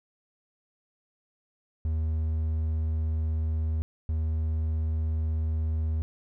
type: tone pair in turn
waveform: triangle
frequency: 79.1 / 79.1 Hz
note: D#2 / D#2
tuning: +29 / +29 cents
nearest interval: unison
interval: 0 cents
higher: neither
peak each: -23 dBFS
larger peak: neither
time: 1.85-3.82 / 4.09-6.02 s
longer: first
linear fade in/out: 0 ms
effects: none